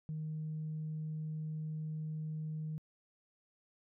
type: tone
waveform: sine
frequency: 155.56 Hz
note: D#3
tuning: in tune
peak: -36 dBFS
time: 0.09-2.78 s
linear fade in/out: 0 ms
effects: tanh soft clip ceiling -33 dBFS